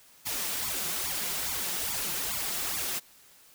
white noise with flanger, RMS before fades -32 dBFS, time 0.25-3 s, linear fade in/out 20 ms, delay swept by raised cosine 0.86 to 5.86 ms, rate 2.4 Hz, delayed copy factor +0.85, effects white hiss -57 dBFS RMS until 3.54 s

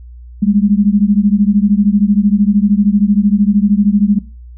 sine beating tone pair, 199.3 / 212.3 Hz, G3 / G#3, +29 / +38 cents, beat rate 13 Hz, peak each -11 dBFS, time 0.42-4.19 s, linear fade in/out 10 ms, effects noise-tail reverb RT60 0.3 s tail -19 dB re dry + added 60 Hz sine -31 dBFS peak until 4.57 s

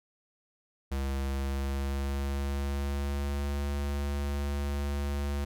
square tone with pitch glide, 68.1 to 71.12 Hz, C#2 to C#2, -30 to +45 cents, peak -30 dBFS, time 0.91-5.45 s, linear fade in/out 10 ms, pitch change +75 cents, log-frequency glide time 1.29-3.61 s, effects none

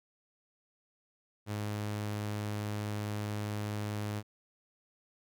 sawtooth tone, 104.7 Hz, G#2, 15 cents sharp, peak -30 dBFS, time 1.46-4.23 s, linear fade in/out 50 ms, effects none

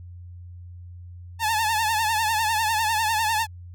sawtooth tone with vibrato, 882 Hz, A5, 4 cents sharp, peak -17 dBFS, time 1.39-3.47 s, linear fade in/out 50 ms, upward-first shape triangle, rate 10 Hz, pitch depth 98 cents each way, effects added 88 Hz sine -38 dBFS peak until 3.74 s

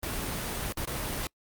pink noise with dropouts, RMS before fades -33 dBFS, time 0.03-1.27 s, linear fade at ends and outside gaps 1 ms, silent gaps 0.724-0.772 / 0.853-0.874 s, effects noise-tail reverb RT60 0.1 s tail -25 dB re dry + Opus 32 kbps

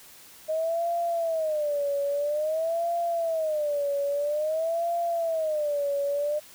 sine tone with vibrato, 622.3 Hz, D#5, in tune, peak -24 dBFS, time 0.48-6.4 s, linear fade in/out 20 ms, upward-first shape sine, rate 0.5 Hz, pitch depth 170 cents each way, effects white hiss -50 dBFS RMS until 6.54 s

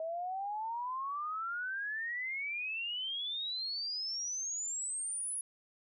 sine exponential sweep, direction up, 635 to 10548 Hz, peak -35 dBFS, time 0-5.41 s, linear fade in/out 2 ms, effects none

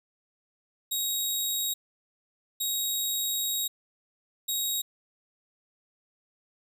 15% pulse tone bursts at uneven times, 3790 Hz, A#7, 28 cents sharp, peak -20 dBFS, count 3, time 0.91-1.74 / 2.6-3.68 / 4.48-4.82 s, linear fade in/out 10 ms, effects none

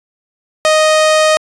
sawtooth tone, 622.3 Hz, D#5, in tune, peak -4 dBFS, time 0.65-1.37 s, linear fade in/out 0 ms, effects resampled to 22050 Hz

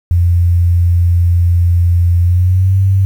sine tone with pitch glide, 86.8 to 96.31 Hz, F2 to G2, -10 to -30 cents, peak -7 dBFS, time 0.11-3.05 s, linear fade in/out 0 ms, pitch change +180 cents, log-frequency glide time 2.2-2.78 s, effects 7-bit

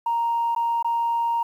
sine tone with dropouts, 932.3 Hz, A#5, in tune, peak -19 dBFS, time 0.06-1.43 s, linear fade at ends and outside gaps 5 ms, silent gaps 0.55-0.561 / 0.827-0.845 s, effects tanh soft clip ceiling -16 dBFS + 9-bit

